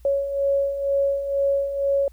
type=beating tone pair; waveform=sine; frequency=554.4 / 556.5 Hz; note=C#5 / C#5; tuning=0 / +7 cents; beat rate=2.1 Hz; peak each=-27 / -20 dBFS; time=0.05-2.08 s; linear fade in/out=2 ms; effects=added 60 Hz sine -45 dBFS peak until 2.12 s + white hiss -62 dBFS RMS until 2.12 s